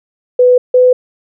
sine tone pair in turn, 497.5 / 502.7 Hz, B4 / B4, +13 / +31 cents, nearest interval unison, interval 18 cents, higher second, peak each -4 dBFS, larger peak neither, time 0.39-0.58 / 0.74-0.93 s, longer neither, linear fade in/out 5 ms, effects none

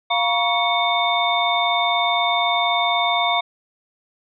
sine tone cluster, 700 / 952 / 1121 / 2214 / 3612 Hz, F5 / A#5 / C#6 / C#7 / A7, +4 / +36 / +19 / -3 / +45 cents, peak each -21 / -24 / -25 / -24 / -23 dBFS, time 0.1-3.41 s, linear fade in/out 10 ms, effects none

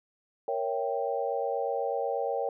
sine chord, A# diminished seventh, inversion none, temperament equal, 466.2 / 554.4 / 659.3 / 784 Hz, A#4 / C#5 / E5 / G5, 0 / 0 / 0 / 0 cents, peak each -32 / -32 / -37 / -33 dBFS, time 0.48-2.49 s, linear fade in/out 2 ms, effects none

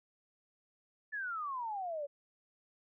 sine exponential sweep, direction down, 1761 to 554.4 Hz, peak -36 dBFS, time 1.12-2.07 s, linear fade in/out 20 ms, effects none

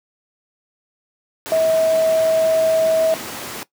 sine tone in noise, 644 Hz, E5, 41 cents flat, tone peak -13 dBFS, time 1.52-3.14 s, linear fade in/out 0 ms, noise pink, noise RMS -29 dBFS, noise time 1.46-3.63 s, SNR +13 dB, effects noise-tail reverb RT60 0.1 s tail -18 dB re dry + high-pass 200 Hz 12 dB/octave

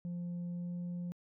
sine tone with pitch glide, 174.61 to 175.62 Hz, F3 to F3, 0 to +10 cents, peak -34 dBFS, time 0.05-1.12 s, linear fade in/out 0 ms, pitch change +10 cents, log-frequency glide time 0.49-0.74 s, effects tanh soft clip ceiling -36 dBFS

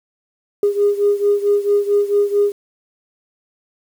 sine beating tone pair, 406.8 / 411.3 Hz, G#4 / G#4, -36 / -17 cents, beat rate 4.5 Hz, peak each -14 / -17 dBFS, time 0.63-2.52 s, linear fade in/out 2 ms, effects tanh soft clip ceiling -6 dBFS + 7-bit

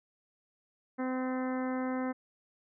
harmonic tone, 257.1 Hz, C4, 30 cents flat, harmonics 1 / 2 / 3 / 4 / 5 / 6 / 7 / 8, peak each -32 / -38 / -42 / -44 / -46 / -48 / -49 / -50 dBFS, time 0.98-2.13 s, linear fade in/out 20 ms, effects none

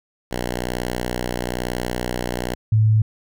5% pulse / sine tone pair in turn, 61.1 / 108.87 Hz, B1 / A2, -18 / -18 cents, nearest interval minor seventh, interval 1000 cents, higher second, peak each -12 dBFS, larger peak neither, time 0.31-2.55 / 2.72-3.02 s, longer first, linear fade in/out 5 ms, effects none

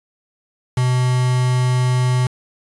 triangle tone with quantisation, 126 Hz, B2, 35 cents sharp, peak -12 dBFS, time 0.77-2.27 s, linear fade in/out 5 ms, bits 4, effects resampled to 24000 Hz

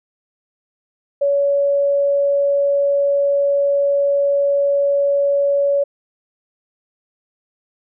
sine tone, 564 Hz, C#5, 30 cents sharp, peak -13 dBFS, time 1.21-5.84 s, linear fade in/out 10 ms, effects none

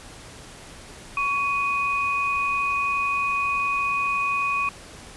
sine tone pair together, 1119.3 / 2489 Hz, C#6 / D#7, +16 / 0 cents, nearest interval octave + major second, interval 1384 cents, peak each -24 / -24 dBFS, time 1.17-4.69 s, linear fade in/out 2 ms, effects pink hiss -43 dBFS RMS until 5.16 s + resampled to 24000 Hz

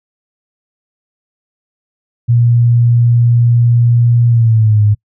sine tone with pitch glide, 119 to 104.8 Hz, A#2 to G#2, +36 to +16 cents, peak -6 dBFS, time 2.28-4.95 s, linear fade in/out 20 ms, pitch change -220 cents, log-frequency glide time 4.28-4.83 s, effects noise-tail reverb RT60 0.1 s tail -26 dB re dry

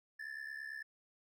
triangle ring-modulated tone, 1754 Hz, A6, 6 cents flat, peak -38 dBFS, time 0.19-0.83 s, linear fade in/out 10 ms, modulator 34.5 Hz, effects none

